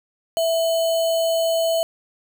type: tone with sample-and-hold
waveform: sine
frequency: 659.3 Hz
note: E5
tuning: in tune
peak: -17 dBFS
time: 0.37-1.83 s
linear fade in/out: 0 ms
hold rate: 3675 Hz
effects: none